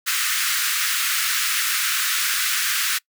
pink high-pass noise, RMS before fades -22 dBFS, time 0.06-2.99 s, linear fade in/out 20 ms, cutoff 1300 Hz, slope 48 dB/octave, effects noise-tail reverb RT60 0.1 s tail -24 dB re dry

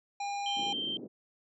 harmonic tone, 807 Hz, G#5, 50 cents flat, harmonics 1 / 3 / 5 / 7 / 9, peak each -33 / -43 / -47 / -50 / -52 dBFS, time 0.2-0.73 s, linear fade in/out 5 ms
sine tone, 3136 Hz, G7, in tune, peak -32 dBFS, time 0.46-0.97 s, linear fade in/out 2 ms
pink band-pass noise, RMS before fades -44 dBFS, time 0.56-1.08 s, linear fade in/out 20 ms, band 210 to 420 Hz, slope 24 dB/octave
effects none

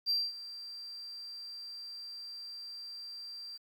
sine tone with ADSR envelope, 4714 Hz, D8, 6 cents sharp, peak -24 dBFS, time 0.06-3.58 s, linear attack 40 ms, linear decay 220 ms, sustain -18 dB, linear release 19 ms, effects tanh soft clip ceiling -26 dBFS + 10-bit

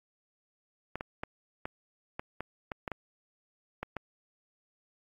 clicks, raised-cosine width 0.5 ms, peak -20 dBFS, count 11, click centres 0.956 / 1.009 / 1.235 / 1.655 / 2.195 / 2.406 / 2.718 / 2.878 / 2.917 / 3.83 / 3.967 s, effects AAC 64 kbps

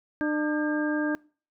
harmonic tone with a mistuned harmonic, 300.9 Hz, D4, 42 cents sharp, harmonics 1 / 2 / 3 / 4 / 5, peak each -25 / -33 / -39 / -41 / -32 dBFS, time 0.21-1.15 s, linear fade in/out 0 ms, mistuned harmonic 5, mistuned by +110 cents, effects noise-tail reverb RT60 0.4 s tail -24 dB re dry

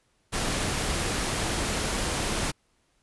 pink noise, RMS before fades -28 dBFS, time 0.32-2.52 s, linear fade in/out 20 ms, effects pink hiss -69 dBFS RMS until 3.02 s + resampled to 24000 Hz

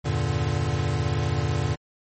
square chord, E half-diminished seventh, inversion none, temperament equal, 82.41 / 98 / 116.54 / 146.83 Hz, E2 / G2 / Bb2 / D3, 0 / 0 / 0 / 0 cents, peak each -30 / -30 / -28 / -28 dBFS, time 0.04-1.76 s, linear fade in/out 20 ms, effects MP3 32 kbps

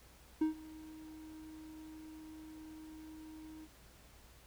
triangle tone with ADSR envelope, 313.3 Hz, D#4, 12 cents sharp, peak -25 dBFS, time 0.41-3.68 s, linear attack 7 ms, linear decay 120 ms, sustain -22 dB, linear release 44 ms, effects added 60 Hz sine -62 dBFS peak until 4.46 s + pink hiss -62 dBFS RMS until 4.46 s

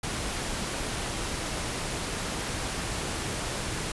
pink noise, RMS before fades -32 dBFS, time 0.03-3.92 s, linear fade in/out 5 ms, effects resampled to 24000 Hz

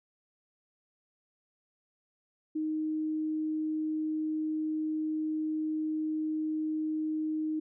sine tone, 311.1 Hz, D#4, in tune, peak -29 dBFS, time 2.55-7.6 s, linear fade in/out 10 ms, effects none

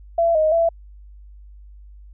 sine tone with pitch steps, 673 / 624 / 668 Hz, E5 / D#5 / E5, +36 / +5 / +23 cents, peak -14 dBFS, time 0.18-0.69 s, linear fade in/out 5 ms, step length 170 ms, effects added 50 Hz sine -40 dBFS peak until 2.13 s

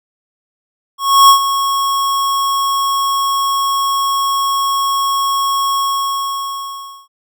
square tone with ADSR envelope, 1100 Hz, C#6, 14 cents flat, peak -3 dBFS, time 0.98-7.08 s, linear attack 310 ms, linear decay 97 ms, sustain -11 dB, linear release 1300 ms, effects none

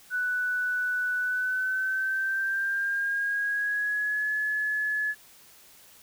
sine tone with pitch glide, 1487 to 1708.1 Hz, F#6 to G#6, +8 to +48 cents, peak -25 dBFS, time 0.1-5.15 s, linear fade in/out 50 ms, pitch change +240 cents, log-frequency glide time 1.19-4.31 s, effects white hiss -54 dBFS RMS until 6.02 s

